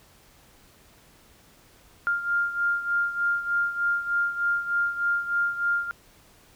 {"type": "beating tone pair", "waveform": "sine", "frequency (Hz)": [1400, 1403.3], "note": ["F6", "F6"], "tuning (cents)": [4, 8], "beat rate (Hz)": 3.3, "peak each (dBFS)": [-24, -29], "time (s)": [2.07, 5.91], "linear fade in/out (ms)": 0, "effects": ["pink hiss -56 dBFS RMS until 6.55 s"]}